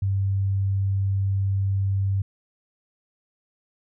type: tone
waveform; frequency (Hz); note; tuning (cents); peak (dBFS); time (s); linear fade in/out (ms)
sine; 97.7; G2; -5; -20; 0.02-2.22; 5
effects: none